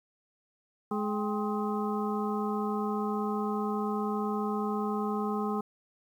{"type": "harmonic tone with a mistuned harmonic", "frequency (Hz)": 210.5, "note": "G#3", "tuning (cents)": 24, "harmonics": [1, 2, 4, 5, 6], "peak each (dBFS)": [-31, -34, -37, -38, -39], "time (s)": [0.91, 5.61], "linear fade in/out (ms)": 5, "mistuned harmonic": 4, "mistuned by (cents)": -99, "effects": ["10-bit"]}